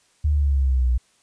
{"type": "exponential sweep", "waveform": "sine", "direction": "down", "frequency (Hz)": [76, 59.9], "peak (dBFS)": -16, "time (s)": [0.24, 0.98], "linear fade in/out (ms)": 10, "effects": ["white hiss -61 dBFS RMS until 1.22 s", "resampled to 22050 Hz"]}